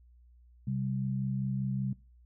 sine tone pair together, 130.81 / 195.99 Hz, C3 / G3, 0 / 0 cents, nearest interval perfect fifth, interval 700 cents, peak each -31 / -34 dBFS, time 0.67-1.93 s, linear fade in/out 5 ms, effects noise-tail reverb RT60 0.3 s tail -21 dB re dry + added 60 Hz sine -56 dBFS peak until 2.25 s

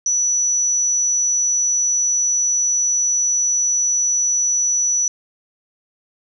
sine tone, 5920 Hz, F#8, in tune, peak -15 dBFS, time 0.06-5.08 s, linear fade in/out 2 ms, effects none

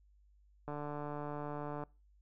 click train, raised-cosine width 1 ms, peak -28 dBFS, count 171, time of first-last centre 0.68-1.836 s, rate 147 Hz, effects noise-tail reverb RT60 0.3 s tail -24 dB re dry + added 50 Hz sine -63 dBFS peak until 2.21 s

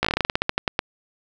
slowing click train, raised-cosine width 0.3 ms, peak -3 dBFS, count 16, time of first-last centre 0.03-0.791 s, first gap 16 ms, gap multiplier 1.15, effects none

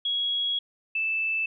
sine tone pair in turn, 3322 / 2637 Hz, G#7 / E7, 0 / 0 cents, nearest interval major third, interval 400 cents, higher first, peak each -24 dBFS, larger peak neither, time 0.05-0.59 / 0.95-1.46 s, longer first, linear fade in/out 5 ms, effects none

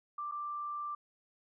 sine tone with dropouts, 1179 Hz, D6, 6 cents sharp, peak -36 dBFS, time 0.18-0.95 s, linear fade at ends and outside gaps 5 ms, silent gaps 0.314-0.32 s, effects none

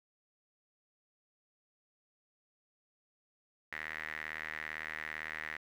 sawtooth tone with band-pass filter, 77.78 Hz, D#2, in tune, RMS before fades -42 dBFS, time 3.72-5.57 s, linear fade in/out 5 ms, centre 1900 Hz, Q 6.7, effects 11-bit

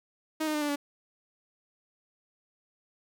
sawtooth tone with pitch steps, 313.4 / 306.6 / 299.9 / 293.4 / 287.1 Hz, D#4 / D#4 / D4 / D4 / D4, +13 / -25 / +36 / -2 / -39 cents, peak -24 dBFS, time 0.4-0.76 s, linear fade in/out 10 ms, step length 72 ms, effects none

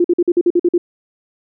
sine tone bursts, 349.2 Hz, F4, in tune, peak -9 dBFS, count 9, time 0-0.78 s, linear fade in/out 5 ms, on 44 ms, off 48 ms, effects none

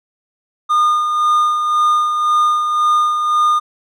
triangle tone with tremolo, 1218 Hz, D#6, 37 cents flat, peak -8 dBFS, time 0.69-3.6 s, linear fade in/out 20 ms, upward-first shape sine, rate 1.9 Hz, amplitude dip 45%, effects none

